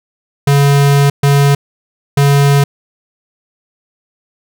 square tone bursts at uneven times, 141.3 Hz, C#3, 34 cents sharp, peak -7 dBFS, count 3, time 0.47-1.1 / 1.23-1.55 / 2.17-2.64 s, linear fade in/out 5 ms, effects none

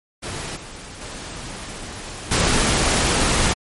pink noise with level steps, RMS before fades -29 / -37 / -33 / -18 dBFS, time 0.22-3.54 s, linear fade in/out 20 ms, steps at 0.56 / 1.01 / 2.31 s, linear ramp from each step 5 ms, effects MP3 48 kbps

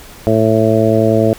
harmonic tone, 110.5 Hz, A2, 8 cents sharp, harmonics 1 / 2 / 3 / 4 / 5 / 6, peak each -16 / -16 / -16 / -16 / -16 / -16 dBFS, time 0.27-1.33 s, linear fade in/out 0 ms, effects pink hiss -37 dBFS RMS until 1.38 s

